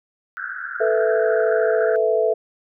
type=band-pass noise; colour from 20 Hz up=white; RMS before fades=-30 dBFS; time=0.37-1.96 s; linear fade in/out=0 ms; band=1400 to 1600 Hz; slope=96 dB/octave
type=chord; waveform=sine; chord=A suspended second; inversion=none; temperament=equal; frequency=440 / 493.9 / 659.3 Hz; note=A4 / B4 / E5; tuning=0 / 0 / 0 cents; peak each=-19 / -22 / -20 dBFS; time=0.8-2.34 s; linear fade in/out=10 ms
effects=none

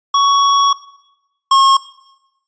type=tone pair in turn; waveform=square; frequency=1118 / 1083 Hz; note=C#6 / C#6; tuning=+14 / -41 cents; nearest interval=minor second; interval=55 cents; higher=first; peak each=-10 / -8 dBFS; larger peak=second; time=0.14-0.73 / 1.51-1.77 s; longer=first; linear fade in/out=5 ms; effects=noise-tail reverb RT60 0.9 s tail -17 dB re dry + resampled to 16000 Hz

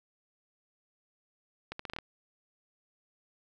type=accelerating click train; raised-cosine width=0.3 ms; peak=-22 dBFS; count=7; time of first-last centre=1.72-1.987 s; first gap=74 ms; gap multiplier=0.79; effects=none

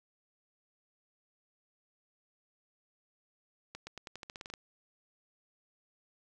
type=accelerating click train; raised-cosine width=0.2 ms; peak=-26 dBFS; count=12; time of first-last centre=3.75-4.538 s; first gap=120 ms; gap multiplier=0.89; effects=none

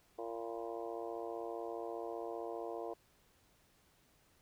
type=harmonic tone with a mistuned harmonic; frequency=115.1 Hz; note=A#2; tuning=22 cents flat; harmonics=3 / 4 / 5 / 6 / 7 / 8 / 9; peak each=-46 / -44 / -48 / -46 / -53 / -54 / -55 dBFS; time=0.18-2.94 s; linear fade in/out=10 ms; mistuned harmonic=8; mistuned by=+72 cents; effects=pink hiss -70 dBFS RMS until 4.41 s

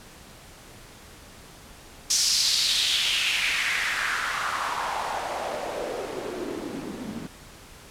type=noise with band-pass filter sweep; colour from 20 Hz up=white; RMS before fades=-27 dBFS; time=2.1-7.27 s; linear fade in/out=5 ms; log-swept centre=5800 to 200 Hz; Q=3.1; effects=pink hiss -47 dBFS RMS until 7.9 s + low-pass 12000 Hz 12 dB/octave

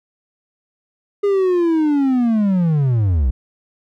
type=linear sweep; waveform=triangle; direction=down; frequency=410.1 to 57 Hz; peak=-11 dBFS; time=1.23-3.31 s; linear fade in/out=10 ms; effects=none

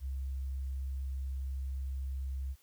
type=tone; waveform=sine; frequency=66.7 Hz; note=C2; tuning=34 cents sharp; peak=-34 dBFS; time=0-2.56 s; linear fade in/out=50 ms; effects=white hiss -67 dBFS RMS until 2.62 s

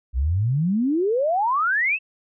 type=exponential sweep; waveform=sine; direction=up; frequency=58.27 to 2726 Hz; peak=-18 dBFS; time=0.13-1.99 s; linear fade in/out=50 ms; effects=none

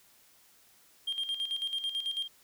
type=tone with tremolo; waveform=sine; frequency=3203 Hz; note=G7; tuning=37 cents sharp; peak=-27 dBFS; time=1.07-2.28 s; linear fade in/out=10 ms; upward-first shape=square; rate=9.1 Hz; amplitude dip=70%; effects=tanh soft clip ceiling -28 dBFS + white hiss -62 dBFS RMS until 2.43 s

